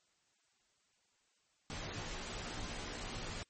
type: noise with comb filter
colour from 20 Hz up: pink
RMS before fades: -43 dBFS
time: 1.7-3.43 s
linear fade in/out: 0 ms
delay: 15 ms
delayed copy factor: -0.9
effects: white hiss -75 dBFS RMS until 3.49 s + MP3 32 kbps